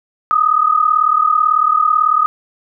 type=tone pair together; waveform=sine; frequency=1225 / 1263.1 Hz; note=D#6 / D#6; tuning=-27 / +26 cents; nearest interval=minor second; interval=53 cents; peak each=-13 dBFS; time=0.31-2.26 s; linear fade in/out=0 ms; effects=none

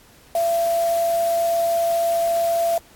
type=tone in noise; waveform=sine; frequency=675 Hz; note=E5; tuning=41 cents sharp; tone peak=-17 dBFS; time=0.35-2.78 s; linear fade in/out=2 ms; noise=white; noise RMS=-35 dBFS; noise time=0.35-2.78 s; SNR=+15 dB; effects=pink hiss -51 dBFS RMS until 2.95 s + AAC 64 kbps

